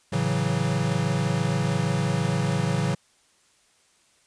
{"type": "chord", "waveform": "square", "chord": "F# minor seventh", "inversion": "first", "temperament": "equal", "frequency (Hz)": [110, 138.59, 164.81, 185], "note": ["A2", "C#3", "E3", "F#3"], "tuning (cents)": [0, 0, 0, 0], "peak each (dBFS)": [-30, -27, -28, -30], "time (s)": [0.12, 2.95], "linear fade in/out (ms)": 10, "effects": ["white hiss -62 dBFS RMS until 4.26 s", "resampled to 22050 Hz"]}